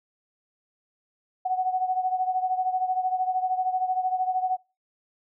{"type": "beating tone pair", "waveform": "sine", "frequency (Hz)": [740, 753], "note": ["F#5", "F#5"], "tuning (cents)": [0, 30], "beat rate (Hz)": 13, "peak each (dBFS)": [-24, -29], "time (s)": [1.45, 4.57], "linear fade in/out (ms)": 10, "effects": ["noise-tail reverb RT60 0.3 s tail -25 dB re dry"]}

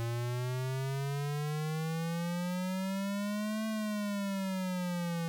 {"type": "exponential two-way sweep", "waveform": "square", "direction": "up then down", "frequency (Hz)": [115.6, 220, 165.7], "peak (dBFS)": -33, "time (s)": [0, 5.28], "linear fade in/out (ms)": 0, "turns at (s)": 3.67, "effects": []}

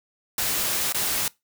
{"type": "noise with dropouts", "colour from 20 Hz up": "white", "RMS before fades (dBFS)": -25, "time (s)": [0.38, 1.28], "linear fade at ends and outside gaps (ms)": 2, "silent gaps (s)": [0.924, 0.945], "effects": ["noise-tail reverb RT60 0.2 s tail -22 dB re dry"]}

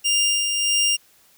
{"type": "tone with tremolo", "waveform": "20% pulse", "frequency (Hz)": 2800, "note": "F7", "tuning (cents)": 4, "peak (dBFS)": -12, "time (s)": [0.04, 0.97], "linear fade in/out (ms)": 20, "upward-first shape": "sine", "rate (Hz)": 1.6, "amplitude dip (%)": 40, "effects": ["white hiss -56 dBFS RMS until 1.37 s"]}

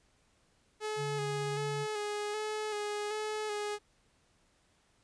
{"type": "tone with vibrato", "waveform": "sawtooth", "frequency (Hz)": 422.2, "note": "G#4", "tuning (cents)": 29, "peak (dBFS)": -30, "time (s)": [0.8, 3.79], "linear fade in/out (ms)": 50, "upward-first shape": "square", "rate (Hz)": 1.3, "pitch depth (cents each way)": 25}
{"type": "tone", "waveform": "triangle", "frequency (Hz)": 144.4, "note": "D3", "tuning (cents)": -29, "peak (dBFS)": -35, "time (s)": [0.96, 1.87], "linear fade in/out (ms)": 50}
{"effects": ["pink hiss -70 dBFS RMS until 5.03 s", "resampled to 22050 Hz"]}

